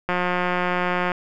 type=click train; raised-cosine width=0.5 ms; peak=-8 dBFS; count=185; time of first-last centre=0.09-1.118 s; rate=179 Hz; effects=none